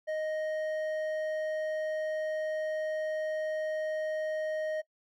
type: tone with hard clipping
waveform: sine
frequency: 622.3 Hz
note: D#5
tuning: in tune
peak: -32 dBFS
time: 0.07-4.82 s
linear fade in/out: 20 ms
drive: 6 dB
effects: noise-tail reverb RT60 0.1 s tail -19 dB re dry